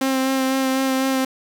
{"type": "tone with vibrato", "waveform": "sawtooth", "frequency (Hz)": 264.7, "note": "C4", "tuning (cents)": 20, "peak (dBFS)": -14, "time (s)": [0.01, 1.25], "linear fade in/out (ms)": 5, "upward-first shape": "sine", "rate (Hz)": 4, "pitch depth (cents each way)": 16, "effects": ["7-bit"]}